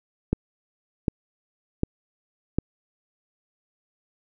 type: click train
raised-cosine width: 3 ms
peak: -8 dBFS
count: 4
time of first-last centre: 0.33-2.586 s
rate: 1.33 Hz
effects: none